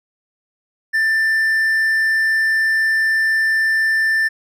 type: tone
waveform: triangle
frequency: 1778 Hz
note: A6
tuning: 18 cents sharp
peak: -12 dBFS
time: 0.93-4.29 s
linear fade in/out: 20 ms
effects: none